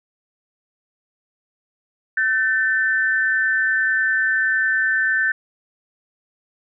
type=tone pair together; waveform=sine; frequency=1529 / 1778.3 Hz; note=G6 / A6; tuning=-44 / +18 cents; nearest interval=minor third; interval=262 cents; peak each=-19 dBFS; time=2.17-5.32 s; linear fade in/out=5 ms; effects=none